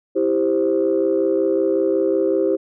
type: chord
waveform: sine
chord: C major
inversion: first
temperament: just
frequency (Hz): 327 / 392.4 / 523.3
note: E4 / G4 / C5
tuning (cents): -14 / +2 / 0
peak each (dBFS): -20 / -18 / -20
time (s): 0.15-2.57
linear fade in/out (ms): 20
effects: tanh soft clip ceiling -8 dBFS